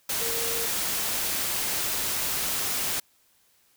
sine tone in noise, 462.1 Hz, A#4, 15 cents flat, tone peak -34 dBFS, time 0.21-0.66 s, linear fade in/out 5 ms, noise white, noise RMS -28 dBFS, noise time 0.09-3 s, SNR -9 dB, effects white hiss -64 dBFS RMS until 3.76 s

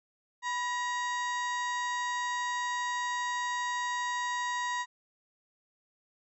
harmonic tone with a mistuned harmonic, 950 Hz, A#5, 33 cents sharp, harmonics 1 / 2 / 3 / 4 / 5 / 6 / 7 / 8, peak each -32 / -35 / -49 / -43 / -52 / -53 / -46 / -51 dBFS, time 0.42-4.86 s, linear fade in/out 50 ms, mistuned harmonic 1, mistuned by +67 cents, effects none

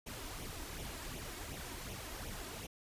pink noise with flanger, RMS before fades -45 dBFS, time 0.06-2.67 s, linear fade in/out 10 ms, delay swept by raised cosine 0.31 to 3.21 ms, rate 2.7 Hz, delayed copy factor +0.6, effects resampled to 32000 Hz

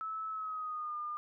sine tone with pitch glide, 1303 to 1208.7 Hz, E6 to D6, -20 to +49 cents, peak -36 dBFS, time 0.01-1.17 s, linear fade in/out 0 ms, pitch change -131 cents, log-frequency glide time 0.29-0.96 s, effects none

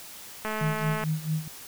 click train, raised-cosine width 0.5 ms, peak -17 dBFS, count 128, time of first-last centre 0.45-1.038 s, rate 216 Hz
sine tone with tremolo, 156.6 Hz, D#3, 11 cents sharp, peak -23 dBFS, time 0.61-1.48 s, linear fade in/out 2 ms, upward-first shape sine, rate 4.5 Hz, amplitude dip 85%
effects white hiss -44 dBFS RMS until 1.67 s

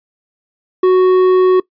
sine tone with hard clipping, 370 Hz, F#4, in tune, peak -8 dBFS, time 0.83-1.6 s, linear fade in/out 5 ms, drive 6 dB, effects noise-tail reverb RT60 0.1 s tail -21 dB re dry + resampled to 11025 Hz

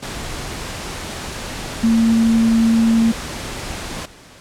sine tone in noise, 227.2 Hz, A#3, 44 cents flat, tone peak -11 dBFS, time 1.83-3.12 s, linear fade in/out 10 ms, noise pink, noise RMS -28 dBFS, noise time 0.02-4.06 s, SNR +14 dB, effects pink hiss -43 dBFS RMS until 4.4 s + low-pass 9000 Hz 12 dB/octave

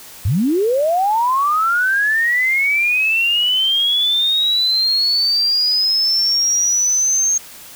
sine linear sweep, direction up, 77.78 to 6450 Hz, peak -13 dBFS, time 0.25-7.38 s, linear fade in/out 5 ms, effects white hiss -38 dBFS RMS until 7.75 s

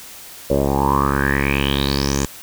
10% pulse tone with low-pass filter sweep, 69.3 Hz, C#2, in tune, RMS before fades -18 dBFS, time 0.5-2.26 s, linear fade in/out 5 ms, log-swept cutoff 540 to 7300 Hz, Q 7.9, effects white hiss -38 dBFS RMS until 2.42 s

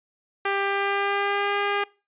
10% pulse tone with pitch glide, 396.3 to 405.1 Hz, G4 to G#4, +19 to -43 cents, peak -14 dBFS, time 0.45-1.84 s, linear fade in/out 5 ms, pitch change +38 cents, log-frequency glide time 0.61-1.57 s, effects noise-tail reverb RT60 0.3 s tail -22 dB re dry + resampled to 8000 Hz

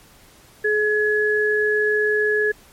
sine tone pair together, 424.2 / 1693 Hz, G#4 / G#6, +37 / +33 cents, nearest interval 2 octaves, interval 2396 cents, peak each -19 dBFS, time 0.64-2.52 s, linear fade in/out 10 ms, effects pink hiss -50 dBFS RMS until 2.72 s + MP3 64 kbps

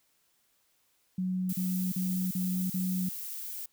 sine tone bursts, 184.6 Hz, F#3, 4 cents flat, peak -28 dBFS, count 5, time 1.18-3.09 s, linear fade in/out 5 ms, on 350 ms, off 40 ms
violet noise, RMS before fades -39 dBFS, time 1.49-3.66 s, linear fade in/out 5 ms
effects white hiss -71 dBFS RMS until 3.72 s

